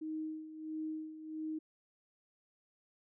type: tone with tremolo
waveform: sine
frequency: 313.1 Hz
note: D#4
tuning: 11 cents sharp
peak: -36 dBFS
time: 0.01-1.59 s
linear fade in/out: 10 ms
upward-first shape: sine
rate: 1.5 Hz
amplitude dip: 70%
effects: none